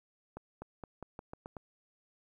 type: accelerating click train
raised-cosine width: 1 ms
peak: -29 dBFS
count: 8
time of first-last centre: 0.37-1.568 s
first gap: 250 ms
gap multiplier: 0.87
effects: 11-bit